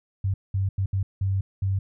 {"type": "tone bursts at uneven times", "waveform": "sine", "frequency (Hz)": 96.8, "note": "G2", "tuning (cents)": -21, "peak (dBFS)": -21, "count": 6, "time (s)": [[0.24, 0.34], [0.54, 0.69], [0.78, 0.86], [0.93, 1.03], [1.21, 1.41], [1.62, 1.79]], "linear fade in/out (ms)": 5, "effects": []}